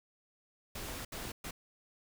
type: noise bursts at uneven times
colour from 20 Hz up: pink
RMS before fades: -42 dBFS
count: 3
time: 0.75-1.05 / 1.12-1.32 / 1.44-1.51 s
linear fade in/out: 5 ms
effects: none